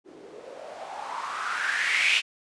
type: noise with low-pass filter sweep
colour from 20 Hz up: violet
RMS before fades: -29 dBFS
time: 0.04-2.22 s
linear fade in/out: 50 ms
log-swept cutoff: 330 to 2700 Hz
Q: 5.1
effects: resampled to 22050 Hz